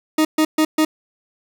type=tone bursts; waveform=40% pulse; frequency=311.7 Hz; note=D#4; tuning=3 cents sharp; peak=-12 dBFS; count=4; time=0.18-0.85 s; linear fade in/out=5 ms; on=70 ms; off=130 ms; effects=8-bit